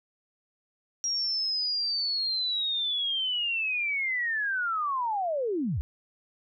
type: linear sweep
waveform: sine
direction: down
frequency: 5660 to 55 Hz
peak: -26 dBFS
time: 1.04-5.81 s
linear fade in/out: 0 ms
effects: none